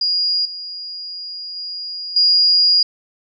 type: tone with level steps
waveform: sine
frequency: 4861 Hz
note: D#8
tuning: 41 cents flat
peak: -15 / -27 / -25 / -10 dBFS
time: 0.01-2.83 s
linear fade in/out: 5 ms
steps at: 0.45 / 1.56 / 2.16 s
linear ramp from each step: 5 ms
effects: none